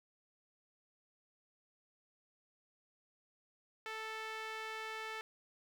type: tone with band-pass filter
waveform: sawtooth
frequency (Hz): 440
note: A4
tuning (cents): 0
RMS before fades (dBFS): -44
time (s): 3.86-5.21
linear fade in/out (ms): 0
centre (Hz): 2000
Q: 1.1
effects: 10-bit